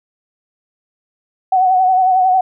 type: tone with vibrato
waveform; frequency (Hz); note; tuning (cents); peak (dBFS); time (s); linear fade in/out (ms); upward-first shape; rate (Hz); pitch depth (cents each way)
sine; 746; F#5; +14; -9; 1.52-2.41; 5; triangle; 11; 50
effects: none